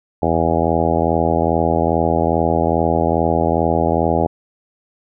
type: harmonic tone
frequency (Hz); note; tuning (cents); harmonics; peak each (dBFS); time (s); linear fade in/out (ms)
82.41; E2; 0; 1 / 2 / 3 / 4 / 5 / 6 / 7 / 8 / 9 / 10; -23 / -23 / -23 / -23 / -23 / -23 / -23 / -23 / -23 / -23; 0.22-4.27; 5
effects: none